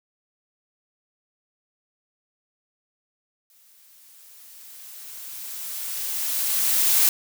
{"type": "noise with exponential growth", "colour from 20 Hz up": "blue", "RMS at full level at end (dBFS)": -17, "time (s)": [3.5, 7.09], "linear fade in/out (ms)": 1, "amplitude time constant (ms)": 780, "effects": []}